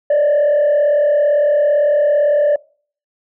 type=tone with frequency modulation; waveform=sine; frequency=587.3 Hz; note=D5; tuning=in tune; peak=-8 dBFS; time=0.1-2.56 s; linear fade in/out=5 ms; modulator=37.8 Hz; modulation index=0.53; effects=noise-tail reverb RT60 0.5 s tail -26 dB re dry + tanh soft clip ceiling -9 dBFS